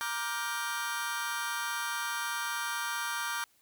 sawtooth chord, G minor seventh, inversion first, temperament just, 940.8 / 1176 / 1411.2 / 1568 Hz, Bb5 / D6 / F6 / G6, +16 / +2 / +18 / 0 cents, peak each -34 dBFS, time 0.01-3.44 s, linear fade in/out 0 ms, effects white hiss -67 dBFS RMS until 3.61 s

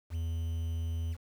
triangle tone with quantisation, 82.41 Hz, E2, in tune, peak -29 dBFS, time 0.1-1.17 s, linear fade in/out 50 ms, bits 9, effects none

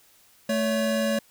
square tone pair together, 220 / 564.1 Hz, A3 / C#5, 0 / +30 cents, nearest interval octave + major third, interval 1630 cents, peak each -26 dBFS, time 0.49-1.19 s, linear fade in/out 5 ms, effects white hiss -58 dBFS RMS until 1.3 s

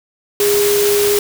sine tone in noise, 410 Hz, G#4, 22 cents flat, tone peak -12 dBFS, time 0.4-1.19 s, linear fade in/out 2 ms, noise white, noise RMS -19 dBFS, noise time 0.4-1.19 s, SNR +4 dB, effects none

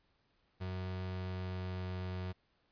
35% pulse tone with pitch glide, 92.5 to 91.81 Hz, F#2 to F#2, 0 to -13 cents, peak -36 dBFS, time 0.6-2.33 s, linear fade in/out 20 ms, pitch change -13 cents, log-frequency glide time 1.05-1.86 s, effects pink hiss -75 dBFS RMS until 2.71 s + resampled to 11025 Hz

